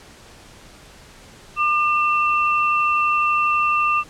sine tone pair together, 1200 / 2694 Hz, D6 / E7, +37 / +37 cents, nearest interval octave + major second, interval 1400 cents, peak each -17 / -21 dBFS, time 1.56-4.04 s, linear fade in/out 50 ms, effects pink hiss -45 dBFS RMS until 4.09 s + low-pass 9000 Hz 12 dB/octave

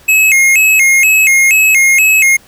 square tone with vibrato, 2349 Hz, D7, in tune, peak -6 dBFS, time 0.08-2.37 s, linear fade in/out 10 ms, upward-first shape square, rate 2.1 Hz, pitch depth 160 cents each way, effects pink hiss -43 dBFS RMS until 2.47 s

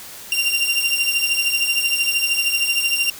sawtooth beating tone pair, 2768 / 2781 Hz, F7 / F7, -16 / -8 cents, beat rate 13 Hz, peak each -17 dBFS, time 0.32-3.1 s, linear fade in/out 2 ms, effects white hiss -37 dBFS RMS until 3.19 s

